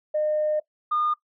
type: tone pair in turn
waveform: sine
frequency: 609 / 1218 Hz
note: D#5 / D#6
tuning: -37 / -37 cents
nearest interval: octave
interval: 1200 cents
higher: second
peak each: -20 dBFS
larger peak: neither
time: 0.14-0.6 / 0.91-1.14 s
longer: first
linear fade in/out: 10 ms
effects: noise-tail reverb RT60 0.1 s tail -19 dB re dry + tanh soft clip ceiling -16 dBFS